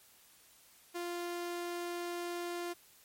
sawtooth tone, 348.3 Hz, F4, 5 cents flat, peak -33 dBFS, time 0.94-2.74 s, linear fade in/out 20 ms, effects white hiss -62 dBFS RMS until 3.04 s + MP3 64 kbps

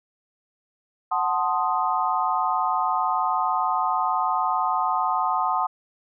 sine chord, F# diminished seventh, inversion none, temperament equal, 740 / 880 / 1046.5 / 1244.5 Hz, F#5 / A5 / C6 / Eb6, 0 / 0 / 0 / 0 cents, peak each -26 dBFS, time 1.11-5.67 s, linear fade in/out 10 ms, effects none

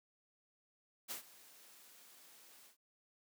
white noise with ADSR envelope, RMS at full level -42 dBFS, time 1.08-2.77 s, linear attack 31 ms, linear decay 110 ms, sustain -19 dB, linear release 110 ms, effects high-pass 200 Hz 12 dB/octave

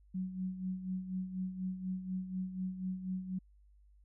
sine tone with tremolo, 185.9 Hz, F#3, 8 cents sharp, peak -33 dBFS, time 0.14-3.39 s, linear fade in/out 10 ms, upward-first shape sine, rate 4.1 Hz, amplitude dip 65%, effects added 50 Hz sine -60 dBFS peak until 4.04 s

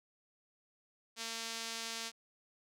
sawtooth tone with band-pass filter, 227.6 Hz, A#3, 41 cents flat, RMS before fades -42 dBFS, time 1.16-2.12 s, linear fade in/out 50 ms, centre 5100 Hz, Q 1.1, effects none

